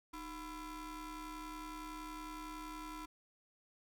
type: ring-modulated tone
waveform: 30% pulse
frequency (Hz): 343.2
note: F4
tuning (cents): -30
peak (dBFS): -39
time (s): 0.13-3.06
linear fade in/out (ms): 10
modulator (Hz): 651
effects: none